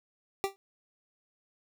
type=tone with exponential decay; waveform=25% pulse; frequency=392 Hz; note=G4; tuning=in tune; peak=-20 dBFS; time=0.44-0.56 s; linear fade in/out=0 ms; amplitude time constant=24 ms; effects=none